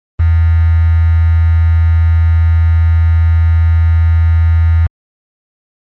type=tone with quantisation; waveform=sine; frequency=82.5 Hz; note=E2; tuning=2 cents sharp; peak=-6 dBFS; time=0.19-4.87 s; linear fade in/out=10 ms; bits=4; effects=low-pass 2000 Hz 12 dB/octave + Opus 32 kbps